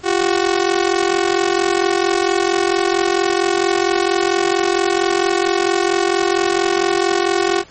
sawtooth ring-modulated tone, 370 Hz, F#4, in tune, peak -7 dBFS, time 0.03-7.64 s, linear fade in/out 50 ms, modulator 22.2 Hz, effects pink hiss -43 dBFS RMS until 7.7 s + MP3 32 kbps

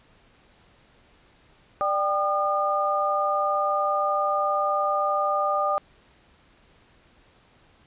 sine tone cluster, 592 / 786 / 1215 Hz, D5 / G5 / D#6, +14 / +4 / -42 cents, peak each -26 / -27 / -24 dBFS, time 1.81-5.78 s, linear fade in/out 0 ms, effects pink hiss -58 dBFS RMS until 7.86 s + resampled to 8000 Hz

